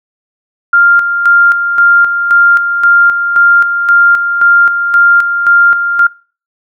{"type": "tone with tremolo", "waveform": "sine", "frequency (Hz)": 1396.9, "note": "F6", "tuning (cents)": 0, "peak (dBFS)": -3, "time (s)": [0.73, 6.07], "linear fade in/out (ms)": 5, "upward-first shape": "square", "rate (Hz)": 1.9, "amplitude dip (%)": 55, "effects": ["noise-tail reverb RT60 0.4 s tail -23 dB re dry"]}